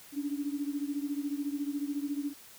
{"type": "beating tone pair", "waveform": "sine", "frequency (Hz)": [282.8, 296.8], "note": ["C#4", "D4"], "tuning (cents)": [35, 18], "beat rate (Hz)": 14, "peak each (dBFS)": [-33, -36], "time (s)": [0.12, 2.34], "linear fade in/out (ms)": 50, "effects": ["white hiss -53 dBFS RMS until 2.58 s"]}